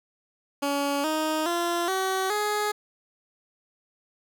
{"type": "tone with pitch steps", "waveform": "15% pulse", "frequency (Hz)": [282.8, 312, 344.2, 379.7, 418.9], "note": ["C#4", "D#4", "F4", "F#4", "G#4"], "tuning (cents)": [35, 5, -25, 45, 15], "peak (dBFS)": -18, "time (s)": [0.62, 2.72], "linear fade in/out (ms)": 10, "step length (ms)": 420, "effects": []}